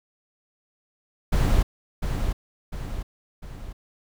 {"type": "noise with echo", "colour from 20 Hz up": "brown", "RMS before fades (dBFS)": -19, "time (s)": [1.32, 1.63], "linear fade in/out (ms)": 10, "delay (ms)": 700, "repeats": 3, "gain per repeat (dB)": -6, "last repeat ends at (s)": 3.73, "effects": []}